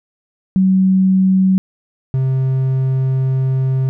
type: tone pair in turn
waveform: sine / triangle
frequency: 188.9 / 131.88 Hz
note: F#3 / C3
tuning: +36 / +14 cents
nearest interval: tritone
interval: 622 cents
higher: first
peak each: -9 / -11 dBFS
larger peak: first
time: 0.56-1.58 / 2.14-3.89 s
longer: second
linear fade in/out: 0 ms
effects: none